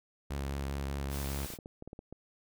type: tone with vibrato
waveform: sawtooth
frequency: 69.3 Hz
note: C#2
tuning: in tune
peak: -30 dBFS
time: 0.3-1.46 s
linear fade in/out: 10 ms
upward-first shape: sine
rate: 4.9 Hz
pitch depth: 21 cents each way
type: noise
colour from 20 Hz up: white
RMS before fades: -44 dBFS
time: 1.09-1.58 s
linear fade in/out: 50 ms
type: clicks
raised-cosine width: 2 ms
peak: -31 dBFS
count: 10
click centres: 1.46 / 1.503 / 1.537 / 1.588 / 1.659 / 1.824 / 1.876 / 1.931 / 1.991 / 2.126 s
effects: none

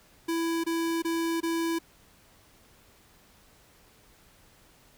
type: tone bursts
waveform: square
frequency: 331.6 Hz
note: E4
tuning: 10 cents sharp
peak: -27 dBFS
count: 4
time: 0.28-1.789 s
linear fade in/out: 10 ms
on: 360 ms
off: 23 ms
effects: pink hiss -59 dBFS RMS until 4.97 s

